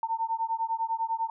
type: beating tone pair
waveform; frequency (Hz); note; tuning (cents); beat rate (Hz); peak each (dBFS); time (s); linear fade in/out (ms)
sine; 900 / 910; A5 / A#5; +39 / -42; 10; -30; 0.03-1.3; 2
effects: none